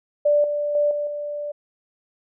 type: tone with level steps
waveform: sine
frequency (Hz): 587.3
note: D5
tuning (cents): 0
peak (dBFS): -14 / -21 / -16 / -22 / -26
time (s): 0.25-1.52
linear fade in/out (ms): 10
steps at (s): 0.44 / 0.75 / 0.91 / 1.07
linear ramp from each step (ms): 2
effects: none